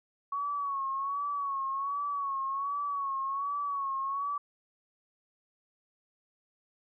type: tone with vibrato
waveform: sine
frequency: 1115 Hz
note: C#6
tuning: 10 cents sharp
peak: -30 dBFS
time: 0.32-4.38 s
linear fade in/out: 5 ms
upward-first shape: sine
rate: 1.3 Hz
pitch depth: 59 cents each way
effects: none